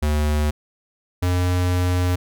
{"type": "tone pair in turn", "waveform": "square", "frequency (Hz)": [75, 89.89], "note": ["D2", "F#2"], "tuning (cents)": [37, -50], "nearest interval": "minor third", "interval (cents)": 313, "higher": "second", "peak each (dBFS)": -18, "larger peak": "neither", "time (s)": [[0.02, 0.51], [1.22, 2.16]], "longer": "second", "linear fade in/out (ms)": 10, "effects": []}